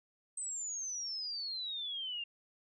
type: exponential sweep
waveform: sine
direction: down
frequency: 8270 to 2768 Hz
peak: -37 dBFS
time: 0.37-2.24 s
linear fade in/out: 5 ms
effects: none